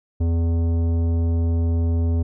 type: tone with tanh clipping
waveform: sine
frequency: 83.6 Hz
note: E2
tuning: 25 cents sharp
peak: -19 dBFS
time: 0.2-2.23 s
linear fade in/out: 10 ms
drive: 13 dB
effects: none